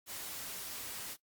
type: noise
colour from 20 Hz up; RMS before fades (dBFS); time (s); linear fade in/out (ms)
white; -43; 0.06-1.17; 50
effects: noise-tail reverb RT60 0.1 s tail -18 dB re dry + Opus 48 kbps